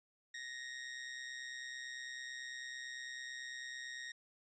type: tone with amplitude modulation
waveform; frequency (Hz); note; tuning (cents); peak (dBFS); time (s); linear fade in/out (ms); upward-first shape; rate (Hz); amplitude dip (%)
sawtooth; 1867; A#6; +2; -38; 0.34-4.12; 5; sine; 129; 55
effects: resampled to 16000 Hz